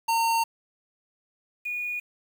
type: tone pair in turn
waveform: square / sine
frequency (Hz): 914 / 2452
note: A#5 / D#7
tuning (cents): -34 / -26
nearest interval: octave + perfect fourth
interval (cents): 1708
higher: second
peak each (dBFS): -22 / -28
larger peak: first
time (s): 0.08-0.44 / 1.65-2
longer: first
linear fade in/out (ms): 10
effects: 8-bit